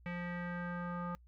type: tone with low-pass filter sweep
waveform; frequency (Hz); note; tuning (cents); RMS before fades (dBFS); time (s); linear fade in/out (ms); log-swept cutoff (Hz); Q
square; 175.3; F3; +7; -40; 0.06-1.15; 0; 2200 to 1200; 4.2
effects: noise-tail reverb RT60 0.1 s tail -26 dB re dry + added 60 Hz sine -58 dBFS peak until 1.27 s